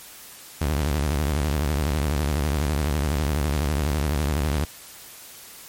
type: tone with vibrato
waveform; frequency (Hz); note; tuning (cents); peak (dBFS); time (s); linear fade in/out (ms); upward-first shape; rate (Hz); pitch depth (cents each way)
sawtooth; 73.42; D2; 0; -17; 0.61-4.65; 5; sine; 12; 170
effects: white hiss -43 dBFS RMS until 5.68 s + MP3 64 kbps